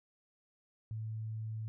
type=tone; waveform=sine; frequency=110 Hz; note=A2; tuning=in tune; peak=-37 dBFS; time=0.91-1.68 s; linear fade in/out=0 ms; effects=none